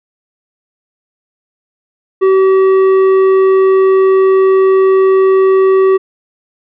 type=tone with tanh clipping; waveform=sine; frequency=382 Hz; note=G4; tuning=45 cents flat; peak=-7 dBFS; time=2.21-5.98 s; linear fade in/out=20 ms; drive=9 dB; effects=none